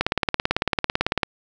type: click train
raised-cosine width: 0.3 ms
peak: -3 dBFS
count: 23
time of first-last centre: 0.01-1.232 s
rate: 18 Hz
effects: none